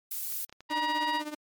violet noise, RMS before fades -34 dBFS, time 0.11-0.45 s, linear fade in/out 5 ms
clicks, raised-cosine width 0.2 ms, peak -30 dBFS, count 5, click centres 0.324 / 0.495 / 0.526 / 0.606 / 0.701 s
harmonic tone, 952 Hz, A#5, 36 cents sharp, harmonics 1 / 2 / 3 / 4 / 5, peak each -28 / -34 / -38 / -40 / -42 dBFS, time 0.69-1.23 s, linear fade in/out 50 ms
sawtooth tone with tremolo, 300.7 Hz, D4, 41 cents sharp, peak -28 dBFS, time 0.7-1.35 s, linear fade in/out 10 ms, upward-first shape triangle, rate 16 Hz, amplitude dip 85%
effects MP3 96 kbps

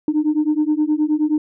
sine beating tone pair, 299.4 / 308.9 Hz, D4 / D#4, +33 / -12 cents, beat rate 9.5 Hz, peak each -17 dBFS, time 0.08-1.38 s, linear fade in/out 2 ms, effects tanh soft clip ceiling -10 dBFS

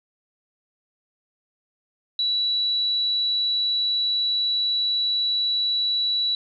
sine tone, 3932 Hz, B7, 8 cents flat, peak -20 dBFS, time 2.19-6.35 s, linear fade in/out 2 ms, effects none

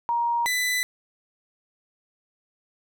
sine / sawtooth tone pair in turn, 942 / 1996 Hz, A#5 / B6, +18 / +18 cents, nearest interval octave + minor second, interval 1300 cents, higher second, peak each -21 / -19 dBFS, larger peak second, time 0.09-0.46 / 0.46-0.83 s, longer neither, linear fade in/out 0 ms, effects none

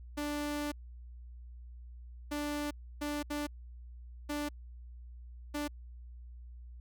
sawtooth tone bursts at uneven times, 293.7 Hz, D4, in tune, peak -30 dBFS, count 6, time 0.17-0.72 / 2.31-2.71 / 3.01-3.23 / 3.3-3.47 / 4.29-4.49 / 5.54-5.68 s, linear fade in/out 10 ms, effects added 60 Hz sine -46 dBFS peak until 6.8 s

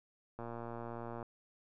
click train, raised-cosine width 1 ms, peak -30 dBFS, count 99, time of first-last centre 0.39-1.228 s, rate 117 Hz, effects none

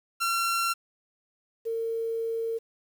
sawtooth / sine tone pair in turn, 1364 / 455.2 Hz, F6 / A#4, -41 / -41 cents, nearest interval octave + perfect fifth, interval 1900 cents, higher first, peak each -21 / -27 dBFS, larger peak first, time 0.2-0.74 / 1.65-2.59 s, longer second, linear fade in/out 20 ms, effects 9-bit

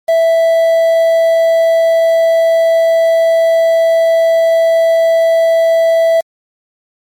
triangle tone with quantisation, 659.3 Hz, E5, in tune, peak -5 dBFS, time 0.08-6.21 s, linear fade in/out 10 ms, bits 5, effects MP3 64 kbps

